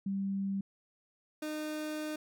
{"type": "tone pair in turn", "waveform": ["sine", "30% pulse"], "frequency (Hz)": [195.9, 306.2], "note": ["G3", "D#4"], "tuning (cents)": [-1, -28], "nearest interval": "minor sixth", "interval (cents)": 773, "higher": "second", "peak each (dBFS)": [-31, -33], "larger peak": "first", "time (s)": [[0.06, 0.61], [1.42, 2.16]], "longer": "second", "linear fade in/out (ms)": 5, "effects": []}